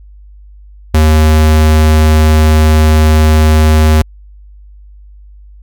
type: tone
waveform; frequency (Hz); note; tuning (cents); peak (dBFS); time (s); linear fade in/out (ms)
square; 77.78; D#2; 0; -5; 0.94-4.02; 5
effects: added 50 Hz sine -33 dBFS peak until 5.62 s